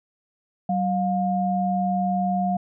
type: tone pair together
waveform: sine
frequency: 190 / 709.9 Hz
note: F#3 / F5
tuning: +46 / +28 cents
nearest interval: octave + major seventh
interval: 2282 cents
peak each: -23 dBFS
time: 0.69-2.57 s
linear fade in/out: 5 ms
effects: none